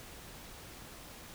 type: silence
effects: pink hiss -50 dBFS RMS until 1.34 s